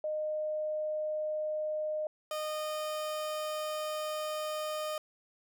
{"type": "tone pair in turn", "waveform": ["sine", "30% pulse"], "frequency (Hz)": [614, 614], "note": ["D#5", "D#5"], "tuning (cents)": [-23, -23], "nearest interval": "unison", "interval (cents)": 0, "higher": "neither", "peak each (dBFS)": [-31, -31], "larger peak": "neither", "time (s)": [[0.04, 2.07], [2.31, 4.98]], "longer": "second", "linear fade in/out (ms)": 2, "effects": []}